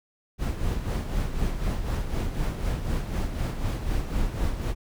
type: noise with tremolo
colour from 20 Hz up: brown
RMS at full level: -25 dBFS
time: 0.38-4.75 s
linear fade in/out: 50 ms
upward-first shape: sine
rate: 4 Hz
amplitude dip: 55%
effects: none